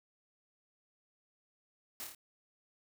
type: noise with echo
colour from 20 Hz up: white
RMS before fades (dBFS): -43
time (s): 2-2.04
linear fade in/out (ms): 0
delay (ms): 27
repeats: 4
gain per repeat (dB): -3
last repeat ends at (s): 2.148
effects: none